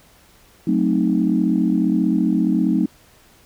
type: chord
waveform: sine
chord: F# diminished seventh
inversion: none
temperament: equal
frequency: 185 / 220 / 261.6 / 311.1 Hz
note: F#3 / A3 / C4 / Eb4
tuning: 0 / 0 / 0 / 0 cents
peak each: -20 / -20 / -21 / -20 dBFS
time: 0.67-2.86 s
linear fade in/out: 5 ms
effects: tanh soft clip ceiling -5 dBFS + pink hiss -52 dBFS RMS until 3.45 s